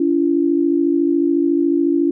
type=tone pair together; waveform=sine; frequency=285.4 / 339.4 Hz; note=D4 / F4; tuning=-49 / -49 cents; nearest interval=minor third; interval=300 cents; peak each=-16 dBFS; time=0-2.11 s; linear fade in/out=5 ms; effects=none